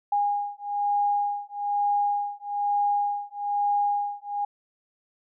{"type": "beating tone pair", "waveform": "sine", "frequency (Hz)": [817, 818.1], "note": ["G#5", "G#5"], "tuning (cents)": [-29, -26], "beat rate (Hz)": 1.1, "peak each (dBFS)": -26, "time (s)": [0.12, 4.45], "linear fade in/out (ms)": 5, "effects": []}